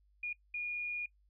sine tone bursts at uneven times, 2436 Hz, D#7, 37 cents flat, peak -35 dBFS, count 2, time 0.23-0.33 / 0.54-1.06 s, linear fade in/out 5 ms, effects noise-tail reverb RT60 0.1 s tail -22 dB re dry + added 50 Hz sine -66 dBFS peak until 1.29 s

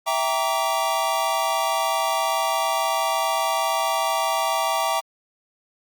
square chord, E half-diminished seventh, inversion none, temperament equal with one note detuned, 659.3 / 784 / 932.3 / 1154.5 Hz, E5 / G5 / Bb5 / D6, 0 / 0 / 0 / -30 cents, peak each -27 dBFS, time 0.06-5.01 s, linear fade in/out 20 ms, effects Opus 48 kbps

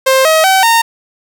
sawtooth tone with pitch steps, 528 / 635.2 / 764.2 / 919.3 Hz, C5 / D#5 / G5 / A#5, +16 / +36 / -44 / -24 cents, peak -3 dBFS, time 0.06-0.82 s, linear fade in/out 10 ms, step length 190 ms, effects none

